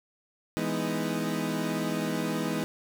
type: chord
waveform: 30% pulse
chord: E major seventh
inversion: none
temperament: equal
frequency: 164.81 / 207.7 / 246.9 / 311.1 Hz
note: E3 / G#3 / B3 / D#4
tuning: 0 / 0 / 0 / 0 cents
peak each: -31 dBFS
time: 0.57-2.64 s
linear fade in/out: 0 ms
effects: none